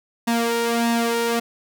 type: tone with flanger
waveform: sawtooth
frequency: 233.1 Hz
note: A#3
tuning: in tune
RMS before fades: -21 dBFS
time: 0.27-1.4 s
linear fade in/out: 10 ms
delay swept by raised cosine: 1.1 to 2.2 ms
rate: 1.6 Hz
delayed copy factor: +0.65
effects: none